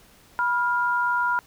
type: tone pair together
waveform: sine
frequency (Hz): 977 / 1404.9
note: B5 / F6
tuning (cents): -19 / +10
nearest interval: tritone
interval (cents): 629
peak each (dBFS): -23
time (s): 0.39-1.39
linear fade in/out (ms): 0
effects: pink hiss -54 dBFS RMS until 1.46 s